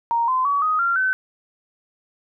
sine tone with pitch steps, 932.3 / 1028.5 / 1134.6 / 1251.7 / 1380.8 / 1523.3 Hz, A#5 / C6 / C#6 / D#6 / F6 / F#6, 0 / -30 / +40 / +10 / -20 / +50 cents, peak -17 dBFS, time 0.11-1.13 s, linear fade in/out 0 ms, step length 170 ms, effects none

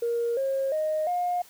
sine tone with pitch steps, 470 / 539.9 / 620.2 / 712.4 Hz, A#4 / C#5 / D#5 / F5, +14 / -46 / -6 / +34 cents, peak -23 dBFS, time 0.02-1.42 s, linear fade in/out 5 ms, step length 350 ms, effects tanh soft clip ceiling -19 dBFS + white hiss -53 dBFS RMS until 1.49 s

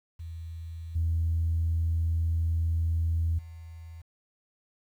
sine tone with level steps, 82.41 Hz, E2, in tune, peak -36 / -23 / -41 dBFS, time 0.19-4.02 s, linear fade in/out 10 ms, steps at 0.95 / 3.38 s, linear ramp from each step 10 ms, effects tanh soft clip ceiling -19 dBFS + 10-bit

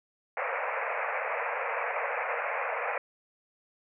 pink band-pass noise, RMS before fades -32 dBFS, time 0.37-2.98 s, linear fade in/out 2 ms, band 470 to 2500 Hz, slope 96 dB/octave, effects none

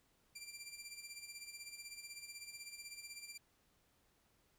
15% pulse tone with tremolo, 2366 Hz, D7, 12 cents sharp, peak -40 dBFS, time 0.35-3.38 s, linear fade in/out 10 ms, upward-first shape sine, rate 16 Hz, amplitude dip 65%, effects pink hiss -75 dBFS RMS until 4.58 s

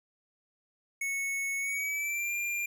square tone with pitch glide, 2206 to 2392 Hz, C#7 to D7, -9 to +31 cents, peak -31 dBFS, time 1.01-2.66 s, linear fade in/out 5 ms, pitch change +140 cents, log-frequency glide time 1.58-2.33 s, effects 12-bit

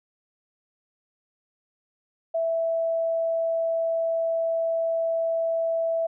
sine tone, 659.3 Hz, E5, in tune, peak -22 dBFS, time 2.34-6.07 s, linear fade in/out 10 ms, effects none

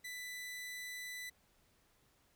sawtooth tone, 1990 Hz, B6, 13 cents sharp, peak -40 dBFS, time 0.04-1.3 s, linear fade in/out 10 ms, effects pink hiss -72 dBFS RMS until 2.35 s

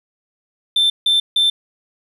sine tone bursts, 3556 Hz, A7, 18 cents sharp, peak -9 dBFS, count 3, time 0.76-1.5 s, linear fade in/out 5 ms, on 140 ms, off 160 ms, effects tanh soft clip ceiling -11 dBFS + 8-bit

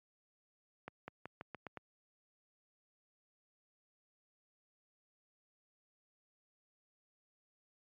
accelerating click train, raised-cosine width 0.5 ms, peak -29 dBFS, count 7, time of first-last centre 0.88-1.773 s, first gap 200 ms, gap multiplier 0.88, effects high-pass 100 Hz 12 dB/octave + MP3 96 kbps

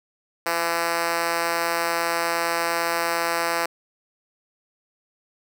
5% pulse tone with high-pass filter, 168.7 Hz, E3, 40 cents sharp, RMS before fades -24 dBFS, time 0.46-3.66 s, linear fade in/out 2 ms, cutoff 460 Hz, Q 0.94, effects none

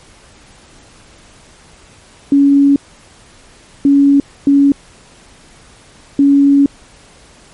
sine tone bursts at uneven times, 280.6 Hz, C#4, 21 cents sharp, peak -5 dBFS, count 4, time 2.32-2.76 / 3.85-4.2 / 4.47-4.72 / 6.19-6.66 s, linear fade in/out 2 ms, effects pink hiss -43 dBFS RMS until 7.53 s + MP3 48 kbps

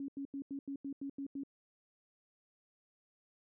sine tone bursts, 277.2 Hz, C#4, in tune, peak -38 dBFS, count 9, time 0-1.435 s, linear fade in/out 2 ms, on 83 ms, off 86 ms, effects none

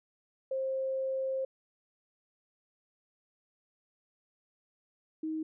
sine tone pair in turn, 530 / 315.1 Hz, C5 / D#4, +22 / +22 cents, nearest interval major sixth, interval 900 cents, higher first, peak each -30 / -32 dBFS, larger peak first, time 0.51-1.45 / 5.23-5.43 s, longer first, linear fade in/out 5 ms, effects none

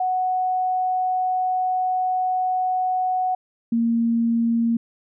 sine tone pair in turn, 740 / 231.5 Hz, F#5 / A#3, 0 / -12 cents, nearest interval octave + minor sixth, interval 2012 cents, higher first, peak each -19 / -17 dBFS, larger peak second, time 0-3.35 / 3.72-4.77 s, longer first, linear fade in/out 5 ms, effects none

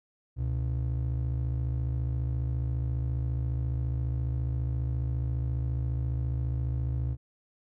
triangle ring-modulated tone, 97.1 Hz, G2, 16 cents flat, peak -22 dBFS, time 0.36-7.17 s, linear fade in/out 50 ms, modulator 27.3 Hz, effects none

